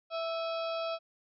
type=harmonic tone with a mistuned harmonic; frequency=659.3 Hz; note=E5; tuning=in tune; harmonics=1 / 2 / 4 / 5 / 6 / 7 / 8; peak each=-33 / -39 / -45 / -47 / -49 / -50 / -51 dBFS; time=0.1-0.99 s; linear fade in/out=50 ms; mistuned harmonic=4; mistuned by=-70 cents; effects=none